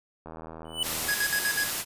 click train, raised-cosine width 1 ms, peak -27 dBFS, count 70, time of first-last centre 0.26-1.115 s, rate 80.7 Hz
square tone with exponential growth, 2986 Hz, F#7, 15 cents sharp, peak -22 dBFS, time 0.65-0.83 s, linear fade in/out 2 ms, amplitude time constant 37 ms
white noise, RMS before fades -30 dBFS, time 0.82-1.85 s, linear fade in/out 50 ms
square tone with tremolo, 1666 Hz, G#6, 5 cents sharp, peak -25 dBFS, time 1.08-1.7 s, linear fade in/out 10 ms, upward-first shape square, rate 8.1 Hz, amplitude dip 75%
effects resampled to 32000 Hz

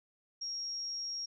sine tone, 5588 Hz, F8, in tune, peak -36 dBFS, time 0.41-1.26 s, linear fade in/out 10 ms, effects none

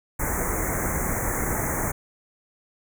pink band-stop noise, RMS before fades -26 dBFS, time 0.19-1.92 s, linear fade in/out 10 ms, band 2200 to 6200 Hz, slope 96 dB/octave, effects none

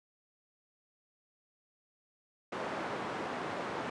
white band-pass noise, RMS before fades -38 dBFS, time 2.52-3.9 s, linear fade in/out 5 ms, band 170 to 1100 Hz, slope 12 dB/octave, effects resampled to 22050 Hz

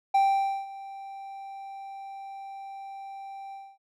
triangle tone with ADSR envelope, 784 Hz, G5, in tune, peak -16 dBFS, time 0.14-3.78 s, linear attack 9 ms, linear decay 510 ms, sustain -20 dB, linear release 250 ms, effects none

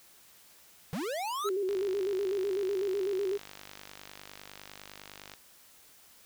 square linear sweep, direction up, 141.6 to 1338 Hz, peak -33 dBFS, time 0.93-1.49 s, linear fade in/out 0 ms
sine tone with vibrato, 388.8 Hz, G4, 14 cents flat, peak -28 dBFS, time 1.44-3.38 s, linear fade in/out 20 ms, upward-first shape square, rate 8 Hz, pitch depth 71 cents each way
click train, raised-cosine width 0.2 ms, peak -27 dBFS, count 183, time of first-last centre 1.69-5.337 s, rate 49.9 Hz
effects white hiss -58 dBFS RMS until 6.25 s

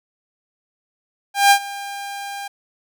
sawtooth tone with ADSR envelope, 801 Hz, G5, 37 cents sharp, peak -4 dBFS, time 1.34-2.48 s, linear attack 170 ms, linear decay 77 ms, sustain -20 dB, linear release 8 ms, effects none

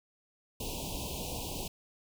pink band-stop noise, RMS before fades -38 dBFS, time 0.6-1.68 s, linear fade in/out 5 ms, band 1000 to 2500 Hz, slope 96 dB/octave, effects none

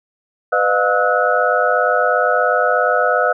sine tone cluster, 501 / 609 / 706 / 1291 / 1471 Hz, B4 / D#5 / F5 / E6 / F#6, +25 / -37 / +19 / -37 / -11 cents, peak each -19 dBFS, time 0.52-3.33 s, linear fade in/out 10 ms, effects none

